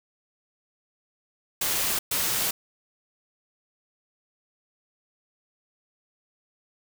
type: noise bursts at uneven times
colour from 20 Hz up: white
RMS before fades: -26 dBFS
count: 2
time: 1.61-1.99 / 2.11-2.51 s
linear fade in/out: 5 ms
effects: none